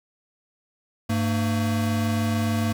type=tone pair together; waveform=square; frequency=100.8 / 226.3 Hz; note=G2 / A3; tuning=+49 / +49 cents; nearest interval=octave + major second; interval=1400 cents; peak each=-25 dBFS; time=1.09-2.73 s; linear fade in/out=10 ms; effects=10-bit